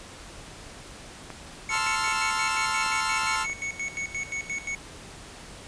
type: clicks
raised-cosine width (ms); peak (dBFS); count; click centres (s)
0.5; -24; 8; 1.303 / 1.755 / 1.866 / 2.078 / 2.551 / 2.863 / 3.235 / 3.498
type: tone with tremolo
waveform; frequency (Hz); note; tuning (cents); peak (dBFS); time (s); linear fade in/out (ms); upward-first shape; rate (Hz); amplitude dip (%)
square; 2217; C#7; 0; -29; 1.69-4.75; 2; square; 5.7; 80
type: chord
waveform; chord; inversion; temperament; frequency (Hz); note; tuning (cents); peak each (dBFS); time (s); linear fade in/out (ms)
sawtooth; F major seventh; first; equal; 880 / 1046.5 / 1318.5 / 1396.9; A5 / C6 / E6 / F6; 0 / 0 / 0 / 0; -27; 1.69-3.47; 50
effects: pink hiss -44 dBFS RMS until 5.67 s + resampled to 22050 Hz